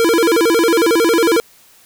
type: tone with vibrato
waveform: square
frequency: 392 Hz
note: G4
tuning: in tune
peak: -11 dBFS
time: 0-1.4 s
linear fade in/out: 0 ms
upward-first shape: square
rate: 11 Hz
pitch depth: 280 cents each way
effects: white hiss -48 dBFS RMS until 1.85 s